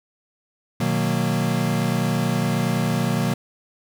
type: chord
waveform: square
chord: B major seventh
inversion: none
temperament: equal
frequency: 123.47 / 155.56 / 185 / 233.1 Hz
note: B2 / D#3 / F#3 / A#3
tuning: 0 / 0 / 0 / 0 cents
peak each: -26 dBFS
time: 0.8-3.34 s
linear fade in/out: 5 ms
effects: none